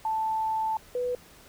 sine tone pair in turn, 880 / 493.9 Hz, A5 / B4, 0 / 0 cents, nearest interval minor seventh, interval 1000 cents, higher first, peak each -25 / -26 dBFS, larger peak first, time 0.05-0.77 / 0.95-1.15 s, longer first, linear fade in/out 2 ms, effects pink hiss -53 dBFS RMS until 1.48 s

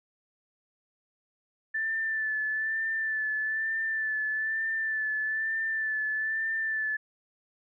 sine tone with vibrato, 1760 Hz, A6, in tune, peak -27 dBFS, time 1.74-6.97 s, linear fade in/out 10 ms, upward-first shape sine, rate 1.1 Hz, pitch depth 29 cents each way, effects none

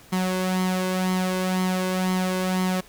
sawtooth tone with flanger, 185 Hz, F#3, in tune, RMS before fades -24 dBFS, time 0.12-2.81 s, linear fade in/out 10 ms, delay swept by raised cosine 0.95 to 1.95 ms, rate 2 Hz, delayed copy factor +0.55, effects pink hiss -50 dBFS RMS until 2.88 s

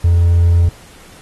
triangle tone with hard clipping, 85.8 Hz, F2, 30 cents flat, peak -8 dBFS, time 0.04-0.69 s, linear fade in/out 5 ms, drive 4 dB, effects pink hiss -42 dBFS RMS until 1.21 s + AAC 32 kbps

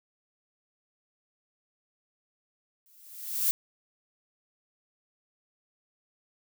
violet noise with exponential growth, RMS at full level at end -23 dBFS, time 2.86-3.51 s, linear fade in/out 0 ms, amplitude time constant 140 ms, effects none

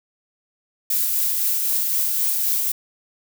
violet noise with tremolo, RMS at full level -20 dBFS, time 0.9-2.72 s, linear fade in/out 5 ms, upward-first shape sine, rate 3.9 Hz, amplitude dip 25%, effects none

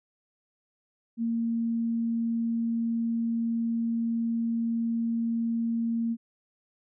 sine tone, 230.4 Hz, A#3, 20 cents flat, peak -25 dBFS, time 1.17-6.17 s, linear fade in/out 50 ms, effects none

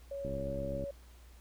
sine tone with pitch glide, 557 to 560.9 Hz, C#5 to C#5, +8 to +20 cents, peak -37 dBFS, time 0.11-0.91 s, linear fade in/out 5 ms, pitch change +12 cents, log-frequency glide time 0.31-0.54 s
click train, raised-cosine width 3 ms, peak -28 dBFS, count 41, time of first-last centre 0.25-0.839 s, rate 67.9 Hz
effects added 60 Hz sine -53 dBFS peak until 1.4 s + pink hiss -63 dBFS RMS until 1.4 s

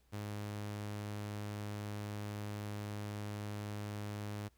sawtooth tone, 103.83 Hz, G#2, in tune, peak -36 dBFS, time 0.12-4.49 s, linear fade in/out 20 ms, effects added 60 Hz sine -69 dBFS peak until 4.57 s + pink hiss -75 dBFS RMS until 4.57 s

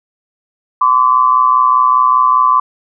sine tone pair together, 1026 / 1151 Hz, C6 / D6, -34 / -35 cents, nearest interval major second, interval 199 cents, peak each -10 dBFS, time 0.81-2.6 s, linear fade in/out 5 ms, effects none

